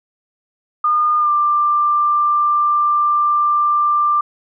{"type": "tone with pitch glide", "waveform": "sine", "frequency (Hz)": [1216, 1185.5], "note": ["D#6", "D6"], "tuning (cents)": [-40, 16], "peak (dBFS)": -12, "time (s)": [0.84, 4.21], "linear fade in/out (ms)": 5, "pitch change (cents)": -44, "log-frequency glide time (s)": [1.19, 1.3], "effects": []}